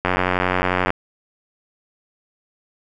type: click train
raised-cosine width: 0.5 ms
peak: -3 dBFS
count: 79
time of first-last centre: 0.05-0.904 s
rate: 91.3 Hz
effects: none